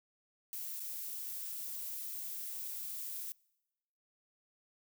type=noise with dropouts; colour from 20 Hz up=violet; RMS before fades=-42 dBFS; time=0.53-3.32 s; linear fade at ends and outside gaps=0 ms; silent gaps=0.796-0.802 s; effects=noise-tail reverb RT60 1.0 s tail -26 dB re dry